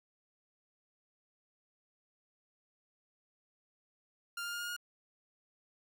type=tone with pitch steps; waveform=sawtooth; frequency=1396.9 / 1405.8 / 1414.8 / 1423.8 / 1432.9 Hz; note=F6 / F6 / F6 / F6 / F6; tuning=0 / +11 / +22 / +33 / +44 cents; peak=-34 dBFS; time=4.37-4.765 s; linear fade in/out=5 ms; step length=79 ms; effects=12-bit